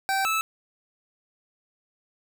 25% pulse tone pair in turn, 776 / 1309.2 Hz, G5 / E6, -18 / -12 cents, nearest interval major sixth, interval 906 cents, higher second, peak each -19 dBFS, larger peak neither, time 0.09-0.25 / 0.25-0.41 s, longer neither, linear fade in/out 0 ms, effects none

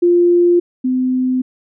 sine tone pair in turn, 349.2 / 255.7 Hz, F4 / C4, 0 / -40 cents, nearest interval perfect fourth, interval 540 cents, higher first, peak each -8 / -13 dBFS, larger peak first, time 0.02-0.6 / 0.84-1.42 s, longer neither, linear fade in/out 10 ms, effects none

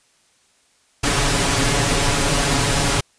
pink noise with comb filter, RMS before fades -18 dBFS, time 1.03-3.01 s, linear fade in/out 10 ms, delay 7.1 ms, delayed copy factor +0.8, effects white hiss -59 dBFS RMS until 3.18 s + resampled to 22050 Hz

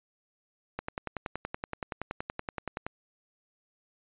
click train, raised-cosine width 0.5 ms, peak -18 dBFS, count 23, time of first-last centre 0.79-2.865 s, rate 10.6 Hz, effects resampled to 8000 Hz

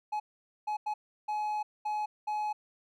triangle tone bursts at uneven times, 846 Hz, G#5, 32 cents sharp, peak -28 dBFS, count 6, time 0.12-0.2 / 0.67-0.77 / 0.86-0.94 / 1.28-1.63 / 1.85-2.06 / 2.27-2.53 s, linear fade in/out 10 ms, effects none

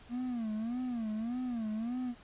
triangle tone with vibrato, 233.1 Hz, A#3, in tune, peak -31 dBFS, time 0.09-2.15 s, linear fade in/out 50 ms, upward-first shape sine, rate 1.7 Hz, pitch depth 150 cents each way, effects pink hiss -57 dBFS RMS until 2.23 s + resampled to 8000 Hz

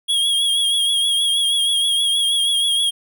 square tone with vibrato, 3289 Hz, G#7, 18 cents flat, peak -16 dBFS, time 0.08-2.91 s, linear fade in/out 20 ms, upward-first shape triangle, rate 6.3 Hz, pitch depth 52 cents each way, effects none

